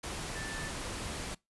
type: tone in noise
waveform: sine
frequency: 1763 Hz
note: A6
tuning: 3 cents sharp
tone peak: -42 dBFS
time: 0.35-0.69 s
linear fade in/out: 10 ms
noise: pink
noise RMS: -39 dBFS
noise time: 0.03-1.35 s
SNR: -6 dB
effects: noise-tail reverb RT60 0.2 s tail -23 dB re dry + resampled to 24000 Hz